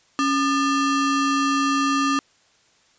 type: ring-modulated tone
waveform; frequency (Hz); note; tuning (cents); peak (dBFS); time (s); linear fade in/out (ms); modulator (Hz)
square; 743; F#5; +7; -16; 0.19-2.19; 0; 467
effects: white hiss -59 dBFS RMS until 2.98 s + resampled to 16000 Hz